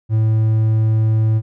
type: tone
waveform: triangle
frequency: 110 Hz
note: A2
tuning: in tune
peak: -10 dBFS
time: 0.09-1.42 s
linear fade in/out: 50 ms
effects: none